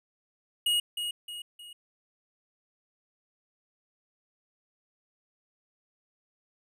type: tone with echo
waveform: square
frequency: 2882 Hz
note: F#7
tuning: 46 cents flat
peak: -24 dBFS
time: 0.66-0.8 s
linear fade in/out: 5 ms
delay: 310 ms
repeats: 3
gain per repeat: -7 dB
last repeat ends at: 1.73 s
effects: none